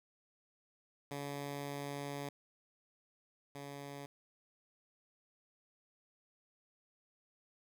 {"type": "tone pair in turn", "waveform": "10% pulse", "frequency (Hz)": [142.1, 141.49], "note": ["C#3", "C#3"], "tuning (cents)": [43, 36], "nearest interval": "unison", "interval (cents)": 7, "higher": "first", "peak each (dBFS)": [-32, -37], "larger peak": "first", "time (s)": [[1.11, 2.29], [3.55, 4.06]], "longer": "first", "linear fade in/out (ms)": 2, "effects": []}